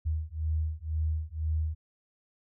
sine beating tone pair, 77.6 / 79.6 Hz, D#2 / D#2, -4 / +40 cents, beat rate 2 Hz, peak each -31 dBFS, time 0.05-1.75 s, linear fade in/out 20 ms, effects none

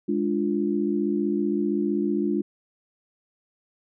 sine chord, D diminished, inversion second, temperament equal, 207.7 / 293.7 / 349.2 Hz, Ab3 / D4 / F4, 0 / 0 / 0 cents, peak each -26 dBFS, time 0.08-2.42 s, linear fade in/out 10 ms, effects none

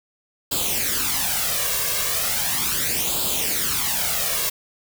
white noise with flanger, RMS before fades -23 dBFS, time 0.51-4.5 s, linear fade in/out 10 ms, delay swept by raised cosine 0.25 to 1.85 ms, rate 0.37 Hz, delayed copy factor +0.7, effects none

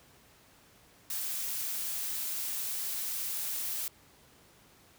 blue noise, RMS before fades -35 dBFS, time 1.1-3.88 s, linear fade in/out 2 ms, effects pink hiss -60 dBFS RMS until 4.98 s + high-pass 60 Hz 12 dB/octave

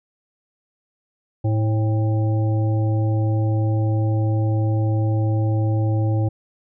harmonic tone with a mistuned harmonic, 108.5 Hz, A2, 24 cents flat, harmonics 1 / 3 / 5 / 7, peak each -17 / -27 / -31 / -34 dBFS, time 1.44-6.29 s, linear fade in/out 10 ms, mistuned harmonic 7, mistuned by +65 cents, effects none

